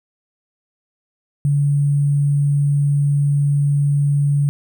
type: tone with sample-and-hold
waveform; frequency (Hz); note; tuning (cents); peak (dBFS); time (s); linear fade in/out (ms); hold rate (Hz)
sine; 143.2; D3; -43; -13; 1.45-4.49; 0; 8820
effects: none